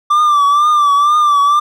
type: tone with vibrato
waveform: triangle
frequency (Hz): 1174.7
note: D6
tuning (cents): 0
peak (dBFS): -6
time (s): 0.1-1.6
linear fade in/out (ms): 10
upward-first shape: triangle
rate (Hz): 2.1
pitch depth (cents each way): 73
effects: none